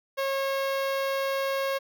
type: tone with notch filter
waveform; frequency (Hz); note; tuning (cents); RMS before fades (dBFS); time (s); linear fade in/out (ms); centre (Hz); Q
sawtooth; 544; C#5; -33; -28; 0.17-1.79; 20; 7900; 0.98
effects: none